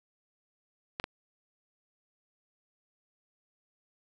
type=clicks; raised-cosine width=0.3 ms; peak=-17 dBFS; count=2; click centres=0.999 / 1.041 s; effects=none